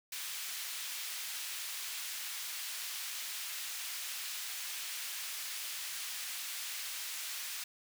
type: high-pass noise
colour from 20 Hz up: pink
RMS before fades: -41 dBFS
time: 0.12-7.64 s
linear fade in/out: 5 ms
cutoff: 2300 Hz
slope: 12 dB/octave
effects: none